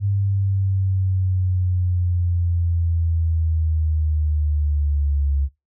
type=linear sweep; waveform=sine; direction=down; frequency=100.3 to 69.3 Hz; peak=-17 dBFS; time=0-5.49 s; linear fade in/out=50 ms; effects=noise-tail reverb RT60 0.2 s tail -19 dB re dry